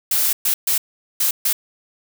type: noise bursts at uneven times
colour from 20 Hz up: blue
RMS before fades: -18 dBFS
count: 5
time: 0.11-0.33 / 0.45-0.54 / 0.67-0.78 / 1.2-1.31 / 1.45-1.53 s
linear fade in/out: 5 ms
effects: none